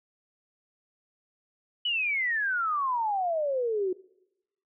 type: exponential sweep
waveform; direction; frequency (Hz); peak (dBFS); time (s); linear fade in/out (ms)
sine; down; 3000 to 358.6; -25; 1.85-3.93; 5
effects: noise-tail reverb RT60 0.9 s tail -23 dB re dry